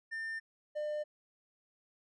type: tone pair in turn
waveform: triangle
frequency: 1800 / 600.7 Hz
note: A6 / D5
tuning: +39 / +39 cents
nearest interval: octave + perfect fifth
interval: 1900 cents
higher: first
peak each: -35 / -32 dBFS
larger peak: second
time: 0.11-0.4 / 0.75-1.04 s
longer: neither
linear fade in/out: 20 ms
effects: resampled to 24000 Hz